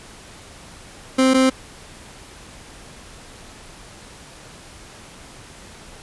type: tone pair in turn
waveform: 30% pulse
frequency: 261.6 / 261.6 Hz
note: C4 / C4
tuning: 0 / 0 cents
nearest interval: unison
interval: 0 cents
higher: neither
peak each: -10 dBFS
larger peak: neither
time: 1.18-1.34 / 1.34-1.5 s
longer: neither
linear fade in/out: 10 ms
effects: pink hiss -42 dBFS RMS until 6.02 s + resampled to 24000 Hz